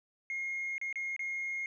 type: tone with dropouts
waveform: sine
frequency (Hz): 2144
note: C7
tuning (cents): +42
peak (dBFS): -32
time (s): 0.3-1.66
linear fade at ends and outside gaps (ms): 1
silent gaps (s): 0.781-0.814 / 0.927-0.957 / 1.164-1.193
effects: tanh soft clip ceiling -31 dBFS